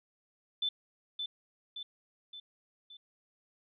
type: tone with echo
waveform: sine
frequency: 3520 Hz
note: A7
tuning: in tune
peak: -29 dBFS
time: 0.62-0.69 s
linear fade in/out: 5 ms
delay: 570 ms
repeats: 4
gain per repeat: -5 dB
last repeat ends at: 2.97 s
effects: none